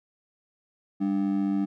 triangle ring-modulated tone, 246.9 Hz, B3, in tune, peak -18 dBFS, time 1-1.66 s, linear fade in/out 20 ms, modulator 47.4 Hz, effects none

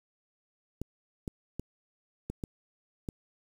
clicks, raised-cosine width 3 ms, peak -22 dBFS, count 6, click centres 0.816 / 1.278 / 1.596 / 2.3 / 2.438 / 3.088 s, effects 8-bit

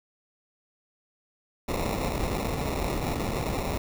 pink noise with sample-and-hold, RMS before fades -29 dBFS, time 1.68-3.78 s, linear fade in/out 5 ms, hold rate 1575 Hz, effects none

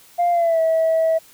sine tone with pitch glide, 698.5 to 648 Hz, F5 to E5, 0 to -30 cents, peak -13 dBFS, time 0.18-1.19 s, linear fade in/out 20 ms, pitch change -130 cents, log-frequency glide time 0.31-0.6 s, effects tanh soft clip ceiling -12 dBFS + white hiss -49 dBFS RMS until 1.33 s

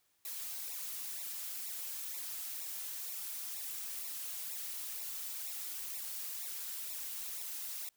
blue noise with flanger, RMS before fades -42 dBFS, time 0.25-7.89 s, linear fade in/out 2 ms, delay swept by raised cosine 0.63 to 5.23 ms, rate 2.1 Hz, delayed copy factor -0.95, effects white hiss -75 dBFS RMS until 7.96 s

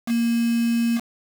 sine tone with quantisation, 233.1 Hz, A#3, in tune, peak -18 dBFS, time 0.06-1.01 s, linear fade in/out 50 ms, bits 5, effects none

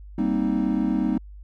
triangle chord, C minor seventh, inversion second, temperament equal, 196 / 233.1 / 261.6 / 311.1 Hz, G3 / Bb3 / C4 / Eb4, 0 / 0 / 0 / 0 cents, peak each -24 dBFS, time 0.18-1.18 s, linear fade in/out 5 ms, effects added 50 Hz sine -39 dBFS peak until 1.43 s

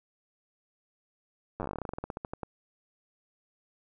slowing click train, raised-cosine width 1 ms, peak -21 dBFS, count 23, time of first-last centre 1.6-2.433 s, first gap 9 ms, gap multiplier 1.12, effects none

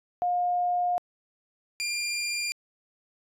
sine / 20% pulse tone pair in turn, 712 / 2395 Hz, F5 / D7, +33 / +33 cents, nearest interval octave + major sixth, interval 2100 cents, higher second, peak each -23 dBFS, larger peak neither, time 0.22-0.98 / 1.8-2.52 s, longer first, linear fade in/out 0 ms, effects resampled to 32000 Hz

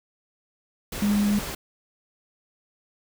sine tone in noise, 205.6 Hz, G#3, 17 cents flat, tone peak -19 dBFS, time 1.02-1.39 s, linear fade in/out 5 ms, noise pink, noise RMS -33 dBFS, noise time 0.92-1.55 s, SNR +11 dB, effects none

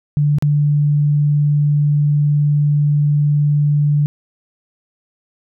sine tone with dropouts, 146.83 Hz, D3, in tune, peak -11 dBFS, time 0.17-4.06 s, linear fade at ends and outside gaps 0 ms, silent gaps 0.385-0.424 s, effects none

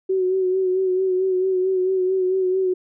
sine tone with vibrato, 373.7 Hz, F#4, 17 cents sharp, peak -17 dBFS, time 0.09-2.74 s, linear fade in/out 10 ms, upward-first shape sine, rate 4.5 Hz, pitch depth 36 cents each way, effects none

